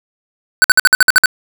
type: tone bursts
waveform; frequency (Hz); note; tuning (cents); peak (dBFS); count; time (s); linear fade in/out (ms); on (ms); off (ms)
square; 1508; F#6; +32; -4; 9; 0.62-1.258; 0; 22; 55
effects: none